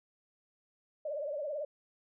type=tone with vibrato; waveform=sine; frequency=587.3 Hz; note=D5; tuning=in tune; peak=-34 dBFS; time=1.05-1.65 s; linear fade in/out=5 ms; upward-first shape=triangle; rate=18 Hz; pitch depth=130 cents each way; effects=none